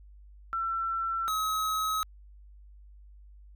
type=tone pair in turn; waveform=sine / square; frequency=1345 / 1277.6 Hz; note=E6 / D#6; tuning=+34 / +45 cents; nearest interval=minor second; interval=89 cents; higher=first; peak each=-28 dBFS; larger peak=neither; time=0.53-1.28 / 1.28-2.03 s; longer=neither; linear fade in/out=0 ms; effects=added 50 Hz sine -49 dBFS peak until 3.55 s